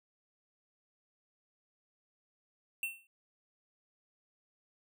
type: tone with exponential decay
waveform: square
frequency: 2700 Hz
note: E7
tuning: 41 cents sharp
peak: -31 dBFS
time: 2.83-3.07 s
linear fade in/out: 2 ms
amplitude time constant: 51 ms
effects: none